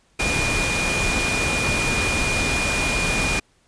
sine tone in noise, 2434 Hz, D#7, 39 cents flat, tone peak -23 dBFS, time 0.19-3.4 s, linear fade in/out 10 ms, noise pink, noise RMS -23 dBFS, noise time 0.19-3.4 s, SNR -3 dB, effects pink hiss -61 dBFS RMS until 3.67 s + resampled to 22050 Hz

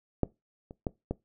clicks, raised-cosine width 2 ms, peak -11 / -30 / -16 / -17 dBFS, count 4, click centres 0.233 / 0.709 / 0.868 / 1.11 s, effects noise-tail reverb RT60 0.2 s tail -21 dB re dry

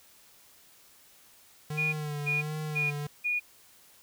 square tone with vibrato, 150 Hz, D3, 37 cents sharp, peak -33 dBFS, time 1.7-3.07 s, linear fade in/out 5 ms, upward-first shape sine, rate 1.4 Hz, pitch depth 49 cents each way
sine tone bursts, 2447 Hz, D#7, 29 cents flat, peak -26 dBFS, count 4, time 1.77-3.4 s, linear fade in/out 20 ms, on 160 ms, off 330 ms
effects white hiss -58 dBFS RMS until 4.02 s

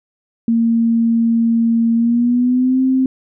sine tone with pitch glide, 230 to 261.2 Hz, A#3 to C4, -23 to -3 cents, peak -11 dBFS, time 0.48-3.06 s, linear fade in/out 2 ms, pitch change +220 cents, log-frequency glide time 1.95-2.81 s, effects none

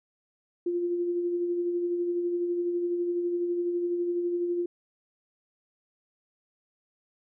sine tone with tremolo, 349.2 Hz, F4, in tune, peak -24 dBFS, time 0.66-4.66 s, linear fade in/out 5 ms, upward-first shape sine, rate 12 Hz, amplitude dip 35%, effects none

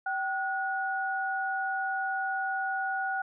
sine tone pair together, 770.8 / 1455 Hz, G5 / F#6, -29 / -29 cents, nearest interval major seventh, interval 1100 cents, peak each -31 / -31 dBFS, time 0.06-3.22 s, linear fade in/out 5 ms, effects none

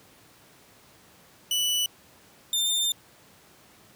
sawtooth tone pair in turn, 2967 / 3603 Hz, F#7 / A7, +4 / +40 cents, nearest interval minor third, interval 336 cents, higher second, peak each -20 dBFS, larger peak neither, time 1.51-1.86 / 2.53-2.92 s, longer second, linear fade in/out 2 ms, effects pink hiss -55 dBFS RMS until 3.95 s + high-pass 100 Hz 12 dB/octave

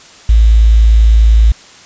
sine tone with quantisation, 55.1 Hz, A1, 3 cents sharp, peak -3 dBFS, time 0.29-1.52 s, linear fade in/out 5 ms, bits 5, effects white hiss -38 dBFS RMS until 1.85 s + resampled to 16000 Hz

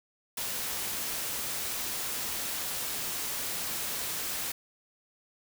white noise, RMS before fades -34 dBFS, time 0.37-4.52 s, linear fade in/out 5 ms, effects none

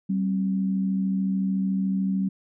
sine tone pair together, 192.3 / 266 Hz, G3 / C4, -33 / +29 cents, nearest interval tritone, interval 562 cents, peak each -22 / -32 dBFS, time 0.09-2.29 s, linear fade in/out 10 ms, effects none

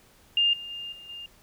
sine tone with level steps, 2810 Hz, F7, 10 cents sharp, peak -19 / -36 / -34 / -43 / -37 dBFS, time 0.37-1.26 s, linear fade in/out 2 ms, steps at 0.53 / 0.7 / 0.92 / 1.09 s, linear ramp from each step 5 ms, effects pink hiss -58 dBFS RMS until 1.42 s

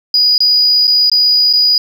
sine tone with dropouts, 4918 Hz, D#8, 21 cents flat, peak -6 dBFS, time 0.14-1.78 s, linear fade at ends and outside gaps 2 ms, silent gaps 0.38-0.404 / 0.871-0.877 / 1.098-1.116 / 1.529-1.535 s, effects tanh soft clip ceiling -3 dBFS + 8-bit

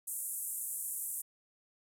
pink band-pass noise, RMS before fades -39 dBFS, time 0.07-1.22 s, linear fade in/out 10 ms, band 8100 to 14000 Hz, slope 48 dB/octave, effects none

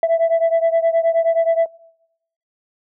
sine beating tone pair, 659.3 / 668.8 Hz, E5 / E5, 0 / +25 cents, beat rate 9.5 Hz, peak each -13 / -16 dBFS, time 0.03-1.66 s, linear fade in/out 2 ms, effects noise-tail reverb RT60 0.8 s tail -24 dB re dry + tanh soft clip ceiling -10 dBFS

